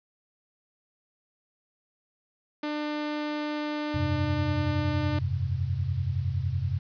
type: tone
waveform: sawtooth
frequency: 299.1 Hz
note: D4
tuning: 32 cents sharp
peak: -25 dBFS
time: 2.63-5.19 s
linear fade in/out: 5 ms
type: chord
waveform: sine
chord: F suspended second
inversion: none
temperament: equal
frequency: 87.31 / 98 / 130.81 Hz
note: F2 / G2 / C3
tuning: 0 / 0 / 0 cents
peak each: -30 dBFS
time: 3.94-6.79 s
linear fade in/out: 10 ms
effects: resampled to 11025 Hz + 9-bit